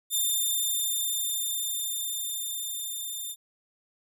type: tone with level ramp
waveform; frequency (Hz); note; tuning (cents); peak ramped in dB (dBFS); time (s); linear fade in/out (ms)
5% pulse; 3594; A7; +36; -16 to -26; 0.1-3.36; 50
effects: none